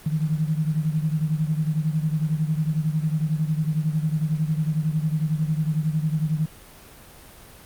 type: beating tone pair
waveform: sine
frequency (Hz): 153.2 / 164.2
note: D#3 / E3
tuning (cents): -27 / -6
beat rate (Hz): 11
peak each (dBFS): -22 / -26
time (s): 0.06-6.46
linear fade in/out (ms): 5
effects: pink hiss -46 dBFS RMS until 7.65 s + Opus 32 kbps